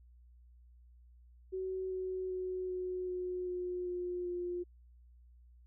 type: tone with pitch steps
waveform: sine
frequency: 375.8 / 372.6 / 369.3 / 366.2 / 363 / 359.9 / 356.8 / 353.7 Hz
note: F#4 / F#4 / F#4 / F#4 / F#4 / F#4 / F4 / F4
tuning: +27 / +12 / -3 / -18 / -33 / -48 / +37 / +22 cents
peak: -35 dBFS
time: 1.52-4.64 s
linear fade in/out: 20 ms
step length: 390 ms
effects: added 60 Hz sine -57 dBFS peak until 5.66 s